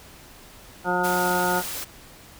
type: harmonic tone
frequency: 179.6 Hz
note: F3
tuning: 49 cents sharp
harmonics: 1 / 2 / 3 / 4 / 5 / 7 / 8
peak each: -30 / -28 / -30 / -28 / -26 / -32 / -27 dBFS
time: 0.84-1.63 s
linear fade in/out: 50 ms
type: noise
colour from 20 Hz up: white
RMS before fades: -32 dBFS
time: 1.03-1.85 s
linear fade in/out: 20 ms
effects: pink hiss -47 dBFS RMS until 2.39 s